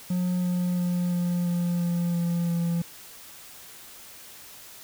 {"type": "tone with pitch steps", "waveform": "triangle", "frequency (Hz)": [180, 178.55, 177.11, 175.69, 174.27, 172.87, 171.47, 170.09], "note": ["F#3", "F3", "F3", "F3", "F3", "F3", "F3", "F3"], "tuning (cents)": [-47, 39, 25, 11, -3, -17, -31, -45], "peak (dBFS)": -21, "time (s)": [0.1, 2.82], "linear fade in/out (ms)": 5, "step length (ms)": 340, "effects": ["white hiss -46 dBFS RMS until 4.83 s"]}